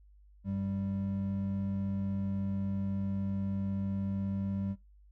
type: tone pair together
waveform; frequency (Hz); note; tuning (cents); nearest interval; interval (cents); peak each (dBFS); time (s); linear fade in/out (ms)
triangle; 96.2 / 195.99; G2 / G3; -32 / 0; octave; 1232; -34 / -31; 0.44-4.76; 50
effects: noise-tail reverb RT60 0.2 s tail -20 dB re dry + added 50 Hz sine -56 dBFS peak until 5.11 s